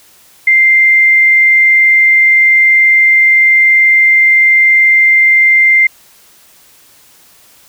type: tone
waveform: sine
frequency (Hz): 2093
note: C7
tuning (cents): 0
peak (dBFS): -4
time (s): 0.47-5.87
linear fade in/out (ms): 5
effects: white hiss -44 dBFS RMS until 7.68 s